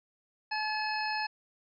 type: harmonic tone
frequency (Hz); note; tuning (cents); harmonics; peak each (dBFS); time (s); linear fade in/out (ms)
858; A5; -44; 1 / 2 / 3 / 5 / 6; -33 / -36 / -38 / -40 / -41; 0.51-1.27; 10
effects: none